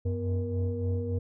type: tone cluster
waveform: sine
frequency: 90.8 / 94.3 / 245.3 / 471.2 Hz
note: F#2 / F#2 / B3 / A#4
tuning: -32 / +33 / -12 / +19 cents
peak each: -34 / -28 / -36 / -34 dBFS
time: 0.05-1.19 s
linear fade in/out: 10 ms
effects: tanh soft clip ceiling -20 dBFS